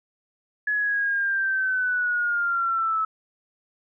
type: linear sweep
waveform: sine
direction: down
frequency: 1700 to 1297 Hz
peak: -21 dBFS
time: 0.67-3.05 s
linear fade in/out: 5 ms
effects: none